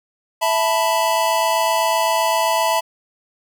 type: chord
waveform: square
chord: E suspended fourth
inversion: none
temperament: equal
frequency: 659.3 / 880 / 987.8 Hz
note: E5 / A5 / B5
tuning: 0 / 0 / 0 cents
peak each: -21 dBFS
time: 0.41-2.81 s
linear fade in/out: 20 ms
effects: none